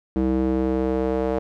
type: tone with band-pass filter sweep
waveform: square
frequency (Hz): 64.6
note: C2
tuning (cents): -21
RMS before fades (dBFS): -22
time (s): 0.16-1.39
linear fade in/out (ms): 0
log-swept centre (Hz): 300 to 520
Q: 2.2
effects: none